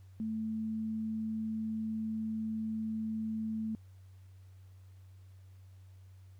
sine tone, 220 Hz, A3, in tune, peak -33 dBFS, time 0.2-3.75 s, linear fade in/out 0 ms, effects added 94 Hz sine -52 dBFS peak until 6.39 s + pink hiss -72 dBFS RMS until 6.39 s

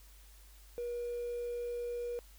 triangle tone with hard clipping, 480 Hz, B4, 49 cents flat, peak -36 dBFS, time 0.78-2.19 s, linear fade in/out 0 ms, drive 4 dB, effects added 50 Hz sine -55 dBFS peak until 2.38 s + white hiss -62 dBFS RMS until 2.38 s

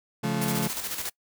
35% pulse chord, Db augmented, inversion none, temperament just, 138.59 / 173.24 / 216.5 Hz, Db3 / F3 / A3, 0 / -14 / -28 cents, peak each -29 / -29 / -27 dBFS, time 0.23-0.68 s, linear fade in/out 10 ms
white noise with tremolo, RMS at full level -31 dBFS, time 0.41-1.1 s, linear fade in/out 10 ms, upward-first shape square, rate 14 Hz, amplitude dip 50%
effects noise-tail reverb RT60 0.1 s tail -24 dB re dry

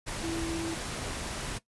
sine tone in noise, 330.4 Hz, E4, 4 cents sharp, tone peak -32 dBFS, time 0.22-0.75 s, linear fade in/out 20 ms, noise pink, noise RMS -36 dBFS, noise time 0.06-1.59 s, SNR +1 dB, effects noise-tail reverb RT60 0.1 s tail -17 dB re dry + resampled to 24000 Hz

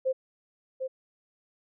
sine tone with echo, 523.3 Hz, C5, in tune, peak -23 dBFS, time 0.05-0.13 s, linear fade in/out 20 ms, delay 750 ms, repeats 1, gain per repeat -6 dB, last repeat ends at 0.88 s, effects none

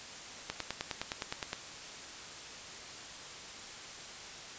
click train, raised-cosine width 0.2 ms, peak -17 dBFS, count 11, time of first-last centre 0.5-1.531 s, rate 9.7 Hz, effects white hiss -46 dBFS RMS until 4.58 s + resampled to 16000 Hz

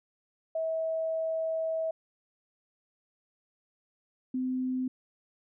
sine tone pair in turn, 646 / 256.4 Hz, E5 / C4, -35 / -35 cents, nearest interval octave + major third, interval 1600 cents, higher first, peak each -28 dBFS, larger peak neither, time 0.55-1.91 / 4.34-4.88 s, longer first, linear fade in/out 5 ms, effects none

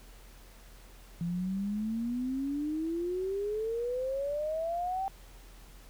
sine exponential sweep, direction up, 168.4 to 784 Hz, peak -30 dBFS, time 1.21-5.08 s, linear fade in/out 0 ms, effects added 42 Hz sine -51 dBFS peak until 5.89 s + pink hiss -57 dBFS RMS until 5.89 s

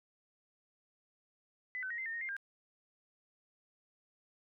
sine tone with pitch steps, 2005 / 1520 / 1881 / 2075 / 1818 / 1861 / 2106 / 1601 Hz, B6 / F#6 / A#6 / C7 / A#6 / A#6 / C7 / G6, +26 / +46 / +15 / -15 / -44 / -3 / +11 / +36 cents, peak -37 dBFS, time 1.75-2.366 s, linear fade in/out 0 ms, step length 77 ms, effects none

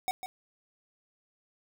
square tone with echo, 747 Hz, F#5, 16 cents sharp, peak -28 dBFS, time 0.08-0.11 s, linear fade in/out 0 ms, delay 150 ms, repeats 1, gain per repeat -9 dB, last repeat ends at 0.26 s, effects none

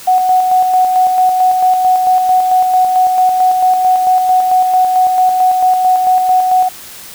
sine tone with tremolo, 740 Hz, F#5, in tune, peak -6 dBFS, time 0.07-6.69 s, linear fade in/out 10 ms, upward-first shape square, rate 4.5 Hz, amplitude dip 35%, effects white hiss -32 dBFS RMS until 7.14 s

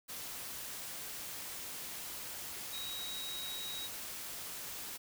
sine tone in noise, 3820 Hz, A#7, 42 cents sharp, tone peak -41 dBFS, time 2.72-3.88 s, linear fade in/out 20 ms, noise white, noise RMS -44 dBFS, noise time 0.08-4.98 s, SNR 0 dB, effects none

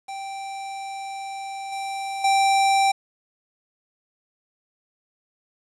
square tone with level steps, 783 Hz, G5, 2 cents flat, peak -32 / -28 / -17 dBFS, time 0.08-2.92 s, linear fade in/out 10 ms, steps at 1.72 / 2.24 s, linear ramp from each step 5 ms, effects resampled to 22050 Hz + 8-bit

